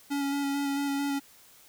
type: tone with vibrato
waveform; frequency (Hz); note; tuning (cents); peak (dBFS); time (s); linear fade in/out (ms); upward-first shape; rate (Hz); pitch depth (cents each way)
square; 280.8; C#4; +22; -28; 0.1-1.2; 20; square; 4.5; 13
effects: white hiss -56 dBFS RMS until 1.68 s